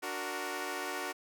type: chord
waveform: 10% pulse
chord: D augmented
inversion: none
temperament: equal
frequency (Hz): 293.7 / 370 / 466.2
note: D4 / F#4 / A#4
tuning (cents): 0 / 0 / 0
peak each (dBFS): -33 / -30 / -33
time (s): 0.02-1.13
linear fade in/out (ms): 20
effects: none